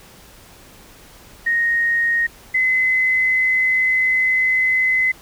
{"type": "tone pair in turn", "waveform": "sine", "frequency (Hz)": [1864.7, 2037], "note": ["A#6", "C7"], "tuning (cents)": [0, -47], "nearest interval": "major second", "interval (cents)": 153, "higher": "second", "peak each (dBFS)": [-15, -14], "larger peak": "second", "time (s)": [[1.46, 2.27], [2.54, 5.12]], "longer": "second", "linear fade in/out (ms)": 10, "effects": ["pink hiss -45 dBFS RMS until 5.21 s"]}